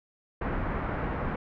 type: low-pass noise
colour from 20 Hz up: pink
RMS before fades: -31 dBFS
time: 0.41-1.36 s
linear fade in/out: 5 ms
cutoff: 1800 Hz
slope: 24 dB/octave
effects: none